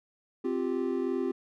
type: chord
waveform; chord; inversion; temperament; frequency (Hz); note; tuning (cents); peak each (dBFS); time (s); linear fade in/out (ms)
triangle; C suspended fourth; none; equal; 261.6 / 349.2 / 392; C4 / F4 / G4; 0 / 0 / 0; -30; 0.44-1.32; 10
effects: none